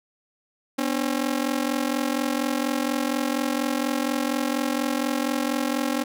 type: ring-modulated tone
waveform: sawtooth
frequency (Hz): 270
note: C#4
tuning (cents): -45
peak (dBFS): -16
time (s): 0.78-6.04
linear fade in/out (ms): 10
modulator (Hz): 22.1
effects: none